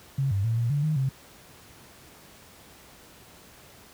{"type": "tone with pitch steps", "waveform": "sine", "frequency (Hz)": [136.3, 98.7, 114, 117.5, 144.5, 154.8, 133.5], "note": ["C#3", "G2", "A#2", "A#2", "D3", "D#3", "C3"], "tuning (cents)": [-29, 12, -38, 14, -28, -9, 35], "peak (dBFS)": -22, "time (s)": [0.18, 1.09], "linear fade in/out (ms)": 5, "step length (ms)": 130, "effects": ["pink hiss -51 dBFS RMS until 3.93 s", "high-pass 60 Hz 12 dB/octave"]}